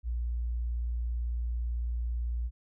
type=tone; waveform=sine; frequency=59 Hz; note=A#1; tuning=22 cents sharp; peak=-29 dBFS; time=0.03-2.51 s; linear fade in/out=50 ms; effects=none